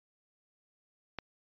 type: click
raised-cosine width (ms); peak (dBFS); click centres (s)
0.3; -21; 1.187
effects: resampled to 11025 Hz